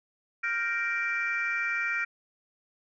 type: chord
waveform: sine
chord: G minor seventh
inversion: third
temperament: equal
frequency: 1396.9 / 1568 / 1864.7 / 2349 Hz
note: F6 / G6 / Bb6 / D7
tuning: 0 / 0 / 0 / 0 cents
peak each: -31 / -36 / -32 / -30 dBFS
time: 0.43-2.05 s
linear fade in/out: 10 ms
effects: tanh soft clip ceiling -19 dBFS